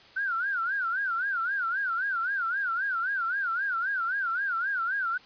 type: tone with vibrato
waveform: sine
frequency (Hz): 1480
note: F#6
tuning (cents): 0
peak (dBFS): -26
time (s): 0.16-5.18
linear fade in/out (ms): 10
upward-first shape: sine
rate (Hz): 3.8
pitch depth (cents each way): 180
effects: white hiss -53 dBFS RMS until 5.25 s + resampled to 11025 Hz